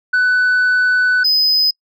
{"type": "tone pair in turn", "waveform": "sine", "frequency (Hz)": [1495, 5029], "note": ["F#6", "D#8"], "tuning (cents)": [17, 18], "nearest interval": "octave + major sixth", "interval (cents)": 2101, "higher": "second", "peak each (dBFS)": -8, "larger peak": "neither", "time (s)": [[0.13, 1.24], [1.24, 1.71]], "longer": "first", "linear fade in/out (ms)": 10, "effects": ["noise-tail reverb RT60 0.1 s tail -26 dB re dry", "tanh soft clip ceiling -10 dBFS"]}